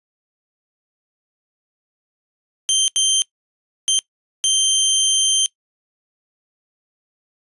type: tone bursts at uneven times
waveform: 20% pulse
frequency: 3136 Hz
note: G7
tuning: in tune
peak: -9 dBFS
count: 4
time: 2.69-2.88 / 2.96-3.22 / 3.88-3.99 / 4.44-5.46 s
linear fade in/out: 0 ms
effects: noise-tail reverb RT60 0.1 s tail -21 dB re dry + resampled to 24000 Hz